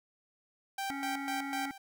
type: tone with tremolo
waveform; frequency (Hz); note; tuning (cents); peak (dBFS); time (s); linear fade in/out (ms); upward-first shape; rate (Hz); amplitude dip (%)
sawtooth; 784; G5; 0; -30; 0.78-1.78; 5; square; 4; 80
type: harmonic tone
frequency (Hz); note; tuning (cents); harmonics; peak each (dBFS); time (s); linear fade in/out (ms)
277.2; C#4; 0; 1 / 3 / 5 / 7 / 8; -38 / -43 / -45 / -46 / -47; 0.9-1.71; 0
effects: none